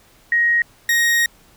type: tone pair in turn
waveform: sine / 40% pulse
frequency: 1882 / 1874.6 Hz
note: A#6 / A#6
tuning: +16 / +9 cents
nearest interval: unison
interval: 7 cents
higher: first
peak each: -13 dBFS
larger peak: neither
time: 0.32-0.62 / 0.89-1.26 s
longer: second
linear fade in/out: 2 ms
effects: pink hiss -52 dBFS RMS until 1.56 s